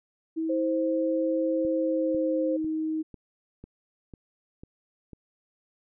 sine tone with pitch glide, 322.5 to 314.8 Hz, E4 to D#4, -38 to +20 cents, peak -26 dBFS, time 0.36-3.03 s, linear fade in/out 20 ms, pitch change -42 cents, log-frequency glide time 1.69-2.5 s
sine tone, 523.3 Hz, C5, in tune, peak -26 dBFS, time 0.49-2.57 s, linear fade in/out 10 ms
click train, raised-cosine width 3 ms, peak -30 dBFS, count 8, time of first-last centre 1.65-5.133 s, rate 2.01 Hz
effects none

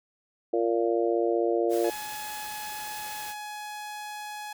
harmonic tone, 115.6 Hz, A#2, 14 cents flat, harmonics 3 / 4 / 5 / 6, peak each -26 / -27 / -30 / -32 dBFS, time 0.53-1.9 s, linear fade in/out 5 ms
white noise, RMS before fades -41 dBFS, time 1.69-3.35 s, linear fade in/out 50 ms
sawtooth tone with pitch glide, 846 to 840.6 Hz, G#5 to G#5, +32 to +21 cents, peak -32 dBFS, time 1.84-4.53 s, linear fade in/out 5 ms, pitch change -11 cents, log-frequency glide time 3.2-3.29 s
effects none

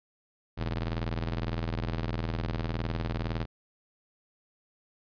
sawtooth ring-modulated tone, 81.7 Hz, E2, 15 cents flat, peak -23 dBFS, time 0.57-3.46 s, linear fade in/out 20 ms, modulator 31 Hz, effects resampled to 11025 Hz

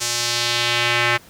square tone with band-pass filter sweep, 119.4 Hz, A#2, 42 cents sharp, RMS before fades -20 dBFS, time 0-1.18 s, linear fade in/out 20 ms, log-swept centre 6700 to 2000 Hz, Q 1.5, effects pink hiss -47 dBFS RMS until 1.29 s + high-pass 60 Hz 12 dB/octave

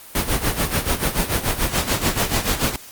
pink noise with tremolo, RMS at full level -18 dBFS, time 0.15-2.76 s, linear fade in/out 2 ms, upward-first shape sine, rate 6.9 Hz, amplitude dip 75%, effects white hiss -41 dBFS RMS until 2.91 s + Opus 32 kbps

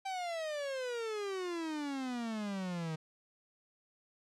45% pulse exponential sweep, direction down, 784 to 155.56 Hz, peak -36 dBFS, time 0.05-2.96 s, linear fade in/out 10 ms, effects low-pass 7000 Hz 12 dB/octave

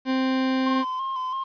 40% pulse tone, 261.6 Hz, C4, in tune, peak -20 dBFS, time 0.05-0.85 s, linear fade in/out 50 ms
triangle tone with vibrato, 1046.5 Hz, C6, in tune, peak -24 dBFS, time 0.66-1.44 s, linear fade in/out 10 ms, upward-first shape square, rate 3 Hz, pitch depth 33 cents each way
effects resampled to 11025 Hz + 9-bit

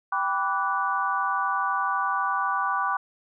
sine chord, G major seventh, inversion none, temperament equal with one note detuned, 784 / 987.8 / 1159.8 / 1480 Hz, G5 / B5 / D6 / F#6, 0 / 0 / -22 / 0 cents, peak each -30 / -29 / -26 / -30 dBFS, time 0.12-2.97 s, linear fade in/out 5 ms, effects none

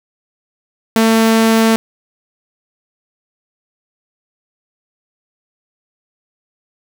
sawtooth tone, 224.2 Hz, A3, 33 cents sharp, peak -5 dBFS, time 0.96-1.76 s, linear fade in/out 0 ms, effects none

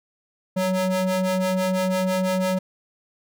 square ring-modulated tone, 185 Hz, F#3, in tune, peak -18 dBFS, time 0.56-2.59 s, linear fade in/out 10 ms, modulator 373 Hz, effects none

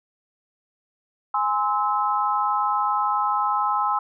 sine chord, Ab augmented, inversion none, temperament just, 830.6 / 1038.3 / 1297.8 Hz, Ab5 / C6 / E6, 0 / -14 / -27 cents, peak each -24 dBFS, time 1.34-3.99 s, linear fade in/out 5 ms, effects none

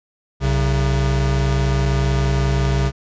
square tone pair together, 63.5 / 134.55 Hz, B1 / C3, +49 / +49 cents, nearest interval octave + minor second, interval 1300 cents, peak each -19 dBFS, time 0.4-2.92 s, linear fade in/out 50 ms, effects resampled to 16000 Hz

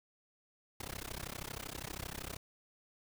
pink noise with amplitude modulation, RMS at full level -40 dBFS, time 0.8-2.37 s, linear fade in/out 5 ms, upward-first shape sine, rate 32.7 Hz, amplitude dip 100%, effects none

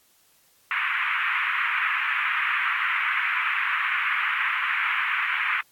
white band-pass noise, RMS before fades -25 dBFS, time 0.71-5.61 s, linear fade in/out 2 ms, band 1100 to 2500 Hz, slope 48 dB/octave, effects white hiss -61 dBFS RMS until 5.71 s + AAC 64 kbps

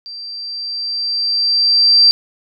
sine tone with level ramp, 4699 Hz, D8, in tune, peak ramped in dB -28 to -5 dBFS, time 0.06-2.11 s, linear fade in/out 0 ms, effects none

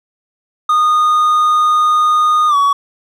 triangle tone with pitch glide, 1230 to 1127.9 Hz, D#6 to C#6, -20 to +30 cents, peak -7 dBFS, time 0.69-2.73 s, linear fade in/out 5 ms, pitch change -150 cents, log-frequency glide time 2.48-2.56 s, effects none

